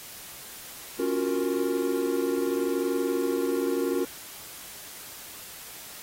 triangle chord, Gb major seventh, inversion second, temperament equal, 277.2 / 349.2 / 370 / 466.2 Hz, Db4 / F4 / Gb4 / Bb4, 0 / 0 / 0 / 0 cents, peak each -28 dBFS, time 0.99-4.05 s, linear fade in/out 5 ms, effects white hiss -43 dBFS RMS until 6.02 s + AAC 48 kbps

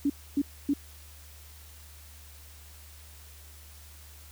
sine tone bursts, 283.4 Hz, C#4, 38 cents sharp, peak -22 dBFS, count 3, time 0.05-0.737 s, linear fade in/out 5 ms, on 49 ms, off 270 ms, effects added 74 Hz sine -49 dBFS peak until 4.31 s + white hiss -53 dBFS RMS until 4.31 s

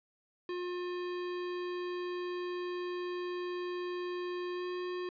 square tone with pitch glide, 356.8 to 359.9 Hz, F4 to F#4, +37 to -48 cents, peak -36 dBFS, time 0.49-5.09 s, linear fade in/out 2 ms, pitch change +15 cents, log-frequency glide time 4.54-4.65 s, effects resampled to 11025 Hz + 12-bit

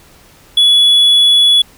triangle tone, 3400 Hz, G#7, 40 cents sharp, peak -4 dBFS, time 0.57-1.62 s, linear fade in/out 5 ms, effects pink hiss -44 dBFS RMS until 1.77 s

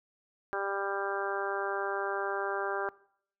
harmonic tone, 197.8 Hz, G3, 16 cents sharp, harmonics 2 / 3 / 4 / 5 / 6 / 7 / 8, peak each -36 / -39 / -37 / -41 / -39 / -39 / -38 dBFS, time 0.53-2.89 s, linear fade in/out 0 ms, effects noise-tail reverb RT60 0.6 s tail -21 dB re dry

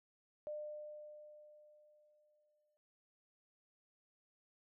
sine tone with exponential decay, 601 Hz, D5, 40 cents sharp, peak -40 dBFS, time 0.47-2.77 s, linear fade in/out 0 ms, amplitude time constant 500 ms, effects none

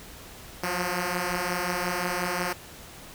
5% pulse beating tone pair, 174.61 / 180.21 Hz, F3 / F#3, 0 / -45 cents, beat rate 5.6 Hz, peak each -20 / -17 dBFS, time 0.63-2.53 s, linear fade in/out 5 ms, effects pink hiss -45 dBFS RMS until 3.14 s

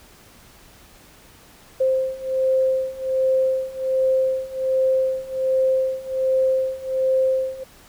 sine beating tone pair, 523.3 / 524.6 Hz, C5 / C5, 0 / +4 cents, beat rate 1.3 Hz, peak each -22 / -20 dBFS, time 1.8-7.64 s, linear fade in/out 10 ms, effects pink hiss -49 dBFS RMS until 7.88 s

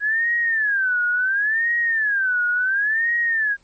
sine tone with vibrato, 1653 Hz, G#6, 9 cents flat, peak -17 dBFS, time 0-3.57 s, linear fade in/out 50 ms, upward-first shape sine, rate 0.71 Hz, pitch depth 230 cents each way, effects pink hiss -59 dBFS RMS until 3.63 s + MP3 32 kbps

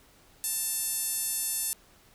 5% pulse tone with band-pass filter, 890 Hz, A5, 20 cents sharp, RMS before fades -31 dBFS, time 0.44-1.73 s, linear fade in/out 0 ms, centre 11000 Hz, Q 2, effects pink hiss -59 dBFS RMS until 2.14 s

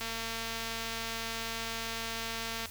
click train, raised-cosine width 0.2 ms, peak -20 dBFS, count 602, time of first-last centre 0.01-2.658 s, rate 227 Hz, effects added 85 Hz sine -50 dBFS peak until 2.7 s + white hiss -47 dBFS RMS until 2.7 s

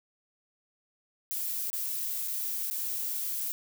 violet noise with dropouts, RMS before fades -33 dBFS, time 1.31-3.52 s, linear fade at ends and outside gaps 0 ms, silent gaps 1.701-1.73 / 2.276-2.282 / 2.7-2.71 s, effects none

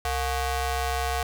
sawtooth ring-modulated tone, 392 Hz, G4, in tune, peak -18 dBFS, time 0.05-1.23 s, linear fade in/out 2 ms, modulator 325 Hz, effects none

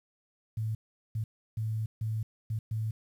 sine tone bursts at uneven times, 110 Hz, A2, in tune, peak -29 dBFS, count 6, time 0.57-0.75 / 1.15-1.24 / 1.57-1.86 / 2.01-2.23 / 2.5-2.59 / 2.71-2.91 s, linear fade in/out 5 ms, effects 10-bit

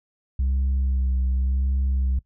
sine tone with vibrato, 65.4 Hz, C2, in tune, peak -17 dBFS, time 0.39-2.19 s, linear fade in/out 5 ms, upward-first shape sine, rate 0.91 Hz, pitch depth 30 cents each way, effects noise-tail reverb RT60 0.1 s tail -21 dB re dry + tanh soft clip ceiling -18 dBFS

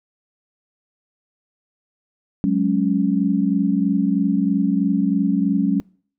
sine chord, F# suspended second, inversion none, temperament just, 185 / 208.1 / 277.5 Hz, F#3 / G#3 / C#4, 0 / +4 / +2 cents, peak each -20 dBFS, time 2.44-5.8 s, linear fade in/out 0 ms, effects noise-tail reverb RT60 0.5 s tail -26 dB re dry

